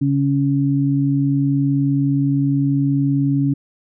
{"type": "tone pair together", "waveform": "sine", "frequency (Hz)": [139.3, 278.6], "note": ["C#3", "C#4"], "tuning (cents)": [9, 9], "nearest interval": "octave", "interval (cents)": 1200, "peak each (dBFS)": -17, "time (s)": [0.01, 3.54], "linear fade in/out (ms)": 10, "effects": []}